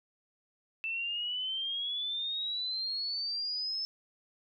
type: exponential sweep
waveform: sine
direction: up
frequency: 2649 to 5274 Hz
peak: -32 dBFS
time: 0.84-3.85 s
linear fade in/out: 0 ms
effects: none